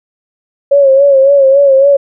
sine tone with vibrato, 550 Hz, C#5, 14 cents flat, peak -3 dBFS, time 0.71-1.97 s, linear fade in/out 10 ms, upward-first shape sine, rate 3.6 Hz, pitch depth 58 cents each way, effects none

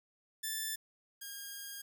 5% pulse tone pair in turn, 1760 / 1622.9 Hz, A6 / G#6, 0 / -40 cents, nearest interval minor second, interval 140 cents, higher first, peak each -25 / -32 dBFS, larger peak first, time 0.43-0.76 / 1.21-1.82 s, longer second, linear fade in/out 10 ms, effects none

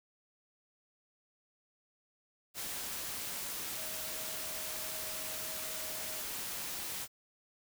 sine tone in noise, 631 Hz, D#5, 24 cents sharp, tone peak -51 dBFS, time 3.74-6.24 s, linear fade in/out 50 ms, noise white, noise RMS -40 dBFS, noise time 2.54-7.08 s, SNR -14 dB, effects none

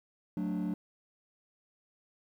triangle chord, D major, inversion first, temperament just, 183.54 / 220.2 / 293.7 Hz, F#3 / A3 / D4, -14 / +2 / 0 cents, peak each -31 / -34 / -33 dBFS, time 0.37-0.74 s, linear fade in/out 2 ms, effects tanh soft clip ceiling -25 dBFS + 11-bit

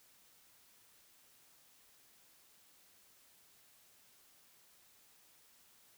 silence, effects white hiss -66 dBFS RMS until 5.97 s

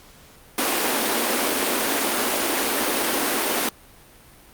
pink high-pass noise, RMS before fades -22 dBFS, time 0.58-3.69 s, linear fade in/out 2 ms, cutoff 230 Hz, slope 48 dB/octave, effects pink hiss -49 dBFS RMS until 4.53 s + Opus 48 kbps

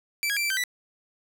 sawtooth tone with pitch steps, 2327 / 1649 / 2350 / 2334 / 1554 / 1969 Hz, D7 / G#6 / D7 / D7 / G6 / B6, -17 / -13 / +1 / -11 / -16 / -6 cents, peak -21 dBFS, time 0.23-0.638 s, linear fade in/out 0 ms, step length 68 ms, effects none

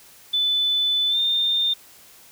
sine tone with pitch glide, 3500 to 3619 Hz, A7 to A7, -10 to +48 cents, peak -18 dBFS, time 0.33-1.74 s, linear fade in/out 10 ms, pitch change +58 cents, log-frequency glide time 1.09-1.18 s, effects white hiss -49 dBFS RMS until 2.31 s

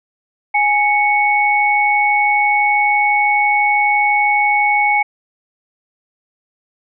sine tone pair together, 830.4 / 2217 Hz, G#5 / C#7, 0 / 0 cents, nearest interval octave + perfect fourth, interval 1700 cents, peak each -14 dBFS, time 0.54-5.03 s, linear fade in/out 10 ms, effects none

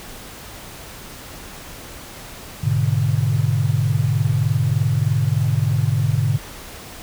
sine chord, G# diminished, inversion none, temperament equal, 103.83 / 123.47 / 146.83 Hz, G#2 / B2 / D3, 0 / 0 / 0 cents, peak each -20 dBFS, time 2.63-6.38 s, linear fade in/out 10 ms, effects pink hiss -37 dBFS RMS until 7.02 s

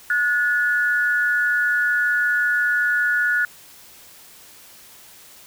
sine tone pair together, 1452.2 / 1727 Hz, F#6 / A6, -33 / -33 cents, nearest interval minor third, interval 300 cents, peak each -18 / -22 dBFS, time 0.1-3.45 s, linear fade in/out 2 ms, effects white hiss -46 dBFS RMS until 5.46 s

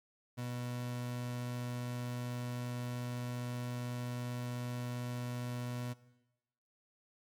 30% pulse tone, 122.6 Hz, B2, 12 cents flat, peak -35 dBFS, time 0.37-5.94 s, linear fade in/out 20 ms, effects noise-tail reverb RT60 1.0 s tail -18 dB re dry + MP3 96 kbps

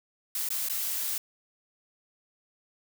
blue noise with dropouts, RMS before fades -31 dBFS, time 0.35-1.18 s, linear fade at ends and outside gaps 2 ms, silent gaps 0.489-0.504 / 0.686-0.697 s, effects none

